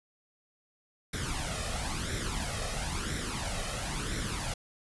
pink noise with flanger, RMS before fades -34 dBFS, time 1.13-4.54 s, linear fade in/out 5 ms, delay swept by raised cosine 0.53 to 1.63 ms, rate 0.99 Hz, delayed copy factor +0.65, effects resampled to 24000 Hz

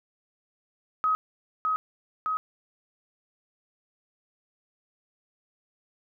sine tone with echo, 1267 Hz, D#6, 31 cents sharp, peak -21 dBFS, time 1.04-1.15 s, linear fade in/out 0 ms, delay 610 ms, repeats 2, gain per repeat -2 dB, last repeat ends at 2.37 s, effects none

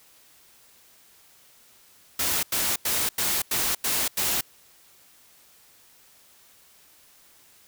white noise bursts, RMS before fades -25 dBFS, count 7, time 2.19-4.41 s, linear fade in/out 5 ms, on 240 ms, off 90 ms, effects white hiss -56 dBFS RMS until 7.67 s

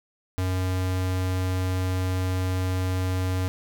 square tone, 92.5 Hz, F#2, in tune, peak -24 dBFS, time 0.38-3.48 s, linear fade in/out 0 ms, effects none

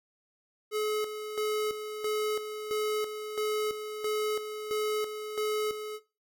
square tone with tremolo, 426.5 Hz, G#4, 46 cents sharp, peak -28 dBFS, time 0.71-6 s, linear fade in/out 50 ms, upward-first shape square, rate 1.5 Hz, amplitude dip 60%, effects noise-tail reverb RT60 0.3 s tail -18 dB re dry

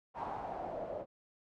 white noise with low-pass filter sweep, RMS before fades -41 dBFS, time 0.14-1.06 s, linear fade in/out 50 ms, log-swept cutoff 930 to 550 Hz, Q 5, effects none

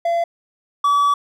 triangle tone pair in turn, 681 / 1145.3 Hz, F5 / D6, -44 / -44 cents, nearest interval major sixth, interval 900 cents, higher second, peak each -14 / -11 dBFS, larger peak second, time 0.05-0.24 / 0.84-1.14 s, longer second, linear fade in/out 5 ms, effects none

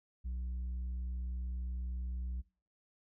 sine tone with tanh clipping, 61.74 Hz, B1, in tune, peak -37 dBFS, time 0.24-2.42 s, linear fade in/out 20 ms, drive 4 dB, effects noise-tail reverb RT60 0.4 s tail -22 dB re dry

